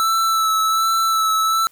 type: tone with vibrato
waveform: square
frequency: 1318.5 Hz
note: E6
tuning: in tune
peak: -16 dBFS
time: 0-1.67 s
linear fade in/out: 0 ms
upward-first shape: sine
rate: 1.3 Hz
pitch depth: 20 cents each way
effects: white hiss -56 dBFS RMS until 1.71 s